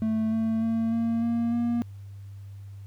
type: tone with pitch steps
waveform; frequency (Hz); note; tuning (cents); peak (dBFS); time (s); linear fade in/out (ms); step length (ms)
triangle; 220 / 223.2 / 226.4 / 229.7 / 233.1 / 236.5; A3 / A3 / A3 / A#3 / A#3 / A#3; 0 / +25 / +50 / -25 / 0 / +25; -21; 0.02-1.82; 0; 300
effects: added 99 Hz sine -39 dBFS peak until 2.86 s + pink hiss -64 dBFS RMS until 2.86 s